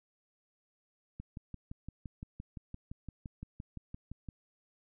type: click train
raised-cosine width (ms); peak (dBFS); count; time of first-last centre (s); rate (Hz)
5; -30; 19; 1.2-4.287; 5.83
effects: none